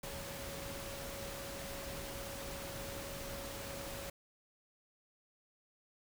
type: tone in noise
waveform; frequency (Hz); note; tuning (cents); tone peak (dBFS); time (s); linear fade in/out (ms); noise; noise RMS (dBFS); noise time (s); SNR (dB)
sine; 554.4; C#5; 0; -48; 0.03-4.1; 5; pink; -45; 0.03-4.1; -6
effects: none